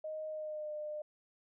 sine tone with pitch glide, 622.3 to 603.5 Hz, D#5 to D5, 0 to +47 cents, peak -38 dBFS, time 0.04-1.02 s, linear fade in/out 5 ms, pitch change -53 cents, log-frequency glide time 0.28-0.72 s, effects none

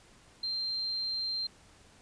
sine tone, 4159 Hz, C8, 11 cents flat, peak -31 dBFS, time 0.43-1.47 s, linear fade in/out 5 ms, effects pink hiss -59 dBFS RMS until 2.01 s + resampled to 22050 Hz

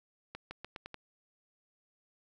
accelerating click train, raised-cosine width 0.3 ms, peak -26 dBFS, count 6, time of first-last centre 0.35-0.943 s, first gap 160 ms, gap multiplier 0.85, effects none

